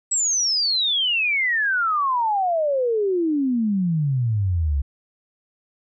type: exponential sweep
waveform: sine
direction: down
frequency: 7900 to 66.7 Hz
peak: -18 dBFS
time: 0.11-4.82 s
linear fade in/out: 10 ms
effects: none